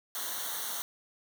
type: noise with comb filter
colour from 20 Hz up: white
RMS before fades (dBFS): -36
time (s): 0.15-0.82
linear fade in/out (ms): 0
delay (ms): 0.4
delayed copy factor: -0.9
effects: none